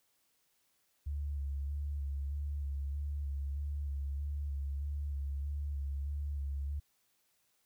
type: tone with vibrato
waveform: sine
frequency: 71 Hz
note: C#2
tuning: 42 cents sharp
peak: -34 dBFS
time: 1.06-6.8 s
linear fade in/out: 10 ms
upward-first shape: square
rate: 1.6 Hz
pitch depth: 29 cents each way
effects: white hiss -75 dBFS RMS until 7.65 s